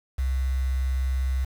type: tone with quantisation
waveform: sine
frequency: 65.41 Hz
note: C2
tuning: in tune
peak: -22 dBFS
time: 0.18-1.45 s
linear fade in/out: 10 ms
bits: 7
effects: none